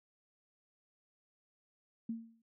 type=tone with exponential decay; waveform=sine; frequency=227.8 Hz; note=A#3; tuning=40 cents flat; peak=-33 dBFS; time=2.09-2.42 s; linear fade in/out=5 ms; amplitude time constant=71 ms; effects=none